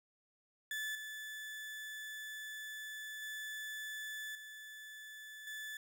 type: tone with level steps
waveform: 35% pulse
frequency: 1738 Hz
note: A6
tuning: 22 cents flat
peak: -36 / -42 / -40 / -47 / -41 dBFS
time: 0.71-5.77 s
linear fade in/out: 2 ms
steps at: 0.95 / 3.22 / 4.35 / 5.47 s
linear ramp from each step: 2 ms
effects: none